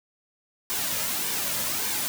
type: noise with flanger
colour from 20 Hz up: white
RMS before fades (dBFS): -28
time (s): 0.7-2.08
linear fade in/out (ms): 0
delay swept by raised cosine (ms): 1.5 to 2.7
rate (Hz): 1.7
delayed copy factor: -0.55
effects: none